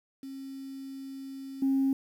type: tone with level steps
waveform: sine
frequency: 270 Hz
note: C#4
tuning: 45 cents flat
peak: -38 / -22 dBFS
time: 0.23-1.93 s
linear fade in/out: 2 ms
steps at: 1.62 s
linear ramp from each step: 5 ms
effects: tanh soft clip ceiling -19 dBFS + 9-bit